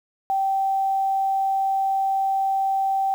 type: tone with quantisation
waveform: sine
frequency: 777 Hz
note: G5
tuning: 16 cents flat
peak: -19 dBFS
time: 0.3-3.14 s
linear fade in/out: 0 ms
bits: 8
effects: none